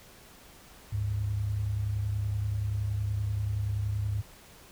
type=tone pair together; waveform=sine; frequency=73.4 / 103.94 Hz; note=D2 / G#2; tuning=0 / +2 cents; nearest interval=tritone; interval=602 cents; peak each=-35 / -28 dBFS; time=0.92-4.22 s; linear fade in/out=10 ms; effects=pink hiss -53 dBFS RMS until 4.71 s